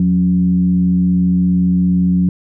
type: tone with frequency modulation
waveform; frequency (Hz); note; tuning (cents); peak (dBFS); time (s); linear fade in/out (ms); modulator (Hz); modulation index
sine; 180; F#3; -47; -10; 0-2.29; 2; 97.4; 0.44
effects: none